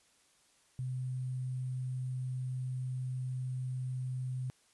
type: tone with sample-and-hold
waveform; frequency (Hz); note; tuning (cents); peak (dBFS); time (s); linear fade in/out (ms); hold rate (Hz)
sine; 128.1; C3; -36; -34; 0.79-4.5; 0; 8820
effects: white hiss -68 dBFS RMS until 4.73 s + resampled to 24000 Hz